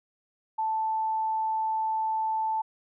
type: tone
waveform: sine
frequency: 880 Hz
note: A5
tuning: in tune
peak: -25 dBFS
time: 0.58-2.62 s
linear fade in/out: 10 ms
effects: none